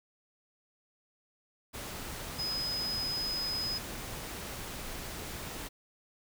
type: tone in noise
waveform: sine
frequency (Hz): 5040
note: D#8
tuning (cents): +21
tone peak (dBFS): -32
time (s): 2.38-3.79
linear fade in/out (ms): 20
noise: pink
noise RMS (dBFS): -41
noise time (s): 1.73-5.69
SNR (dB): +6
effects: none